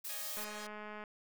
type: noise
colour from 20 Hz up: blue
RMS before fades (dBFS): -42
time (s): 0.04-0.45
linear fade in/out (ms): 10
type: chord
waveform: 5% pulse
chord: C# suspended second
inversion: none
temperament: equal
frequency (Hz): 554.4 / 622.3 / 830.6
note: C#5 / D#5 / G#5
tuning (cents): 0 / 0 / 0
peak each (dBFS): -42 / -38 / -40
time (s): 0.09-0.67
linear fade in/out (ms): 5
type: click train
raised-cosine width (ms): 0.5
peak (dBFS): -32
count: 142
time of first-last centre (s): 0.37-1.038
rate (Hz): 211
effects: none